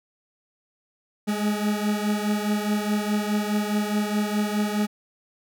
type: beating tone pair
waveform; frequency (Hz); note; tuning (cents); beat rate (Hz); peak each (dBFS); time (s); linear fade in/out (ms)
40% pulse; 207.7 / 212.5; G#3 / G#3; 0 / +40; 4.8; -23 / -27; 1.27-4.87; 20
effects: none